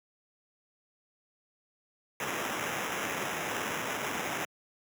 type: noise with sample-and-hold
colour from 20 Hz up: violet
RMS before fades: -34 dBFS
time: 2.2-4.45 s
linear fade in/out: 2 ms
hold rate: 4410 Hz
effects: high-pass 150 Hz 12 dB/octave